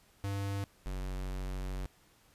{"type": "tone pair in turn", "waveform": "square", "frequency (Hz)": [99.3, 46.73], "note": ["G2", "F#1"], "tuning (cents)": [23, 18], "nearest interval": "octave + minor second", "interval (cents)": 1305, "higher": "first", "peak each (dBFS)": [-34, -36], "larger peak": "first", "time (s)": [[0.24, 0.64], [0.86, 1.86]], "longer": "second", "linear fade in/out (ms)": 0, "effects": ["pink hiss -65 dBFS RMS until 2.34 s", "resampled to 32000 Hz"]}